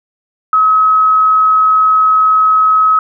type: tone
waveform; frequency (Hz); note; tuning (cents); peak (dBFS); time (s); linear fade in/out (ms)
sine; 1279; D#6; +47; -6; 0.53-2.99; 2
effects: none